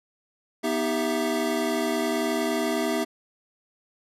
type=tone cluster; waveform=square; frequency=244.7 / 313.5 / 394 / 663 Hz; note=B3 / D#4 / G4 / E5; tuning=-16 / +13 / +9 / +10 cents; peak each=-30 dBFS; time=0.63-3.05 s; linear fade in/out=20 ms; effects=resampled to 32000 Hz